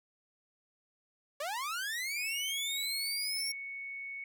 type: linear sweep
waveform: sawtooth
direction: up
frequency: 551 to 5588 Hz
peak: -31 dBFS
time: 1.4-3.52 s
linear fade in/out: 5 ms
type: tone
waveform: sine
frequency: 2217 Hz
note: C#7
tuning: in tune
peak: -39 dBFS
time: 2.16-4.24 s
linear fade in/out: 2 ms
effects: none